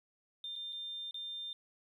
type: tone with dropouts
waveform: triangle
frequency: 3600 Hz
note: A7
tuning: 39 cents sharp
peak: -36 dBFS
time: 0.44-1.53 s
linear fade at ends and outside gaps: 2 ms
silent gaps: 0.556-0.561 / 0.725-0.729 / 1.11-1.143 s
effects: tanh soft clip ceiling -38 dBFS + 12-bit